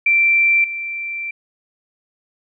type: tone with level steps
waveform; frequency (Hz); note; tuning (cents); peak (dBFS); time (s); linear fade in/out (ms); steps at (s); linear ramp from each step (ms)
sine; 2349; D7; 0; -11 / -23; 0.06-1.31; 5; 0.64; 2
effects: none